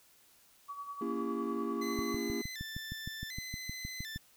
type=tone with tremolo; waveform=sine; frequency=1136 Hz; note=C#6; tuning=42 cents sharp; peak=-38 dBFS; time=0.68-2.17 s; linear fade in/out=20 ms; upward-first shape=sine; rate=10 Hz; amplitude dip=60%
type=chord; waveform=triangle; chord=A# diminished seventh; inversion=none; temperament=just; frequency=233.1 / 279.7 / 335.6 / 402.8 Hz; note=A#3 / C#4 / E4 / G4; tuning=0 / +16 / +31 / +47 cents; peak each=-36 / -38 / -37 / -37 dBFS; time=1.01-2.42 s; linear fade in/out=5 ms
type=tone with vibrato; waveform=20% pulse; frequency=1896 Hz; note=A#6; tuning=29 cents sharp; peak=-36 dBFS; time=1.81-4.18 s; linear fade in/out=10 ms; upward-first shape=square; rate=0.67 Hz; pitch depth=120 cents each way
type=click train; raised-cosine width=5 ms; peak=-28 dBFS; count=15; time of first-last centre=1.99-4.161 s; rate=6.45 Hz
effects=white hiss -64 dBFS RMS until 4.36 s